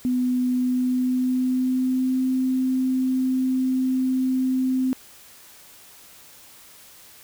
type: tone with pitch glide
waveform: sine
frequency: 250.6 to 258.7 Hz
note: B3 to C4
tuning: +25 to -19 cents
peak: -19 dBFS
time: 0.05-4.93 s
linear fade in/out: 0 ms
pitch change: +56 cents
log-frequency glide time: 0.49-2.24 s
effects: white hiss -48 dBFS RMS until 7.23 s